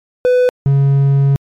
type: tone pair in turn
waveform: triangle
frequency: 499.2 / 138.71 Hz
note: B4 / C#3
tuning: +19 / +1 cents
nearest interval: octave + minor seventh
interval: 2218 cents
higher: first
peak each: -6 dBFS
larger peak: neither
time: 0.25-0.49 / 0.66-1.36 s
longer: second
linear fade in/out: 0 ms
effects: MP3 96 kbps